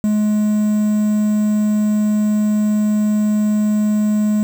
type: tone with quantisation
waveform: triangle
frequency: 211.3 Hz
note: G#3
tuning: 30 cents sharp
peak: -11 dBFS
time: 0.04-4.43 s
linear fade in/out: 0 ms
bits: 6
effects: none